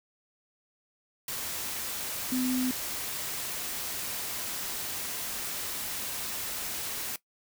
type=tone in noise; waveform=sine; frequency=254.4 Hz; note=C4; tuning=48 cents flat; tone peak=-26 dBFS; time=2.32-2.71 s; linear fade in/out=2 ms; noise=white; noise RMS=-35 dBFS; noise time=1.28-7.16 s; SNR=+6 dB; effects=noise-tail reverb RT60 0.1 s tail -18 dB re dry